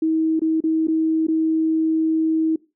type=tone with dropouts; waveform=sine; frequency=319.5 Hz; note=D#4; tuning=46 cents sharp; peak=-16 dBFS; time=0.02-2.56 s; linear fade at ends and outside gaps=5 ms; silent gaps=0.395-0.417 / 0.605-0.638 / 0.872-0.882 / 1.269-1.283 s; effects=noise-tail reverb RT60 0.3 s tail -22 dB re dry